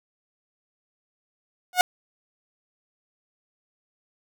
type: tone with exponential growth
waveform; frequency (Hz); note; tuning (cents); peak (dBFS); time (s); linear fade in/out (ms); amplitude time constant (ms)
sawtooth; 726; F#5; -33; -6; 1.73-1.81; 1; 17
effects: none